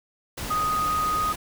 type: tone in noise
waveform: sine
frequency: 1245 Hz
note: D#6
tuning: 1 cent sharp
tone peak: -22 dBFS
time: 0.5-1.33 s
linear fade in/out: 10 ms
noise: pink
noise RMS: -33 dBFS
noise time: 0.37-1.36 s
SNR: +8 dB
effects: none